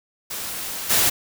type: noise with level steps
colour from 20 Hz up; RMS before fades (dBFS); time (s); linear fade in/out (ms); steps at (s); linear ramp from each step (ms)
white; -30 / -18; 0.3-1.1; 10; 0.89; 20
effects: none